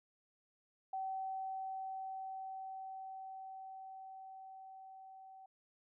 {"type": "tone with level ramp", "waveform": "sine", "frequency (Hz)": 765, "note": "G5", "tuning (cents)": -42, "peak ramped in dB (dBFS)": [-37, -53], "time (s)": [0.93, 5.46], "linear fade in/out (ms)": 5, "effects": []}